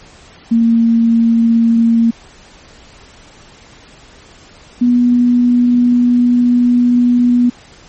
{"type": "tone pair in turn", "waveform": "sine", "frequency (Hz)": [230, 243.7], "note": ["A#3", "B3"], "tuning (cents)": [-23, -23], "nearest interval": "minor second", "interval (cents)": 100, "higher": "second", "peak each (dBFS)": -7, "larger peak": "neither", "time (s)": [[0.51, 2.11], [4.81, 7.5]], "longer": "second", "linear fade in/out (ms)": 10, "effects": ["pink hiss -41 dBFS RMS until 7.88 s", "MP3 32 kbps"]}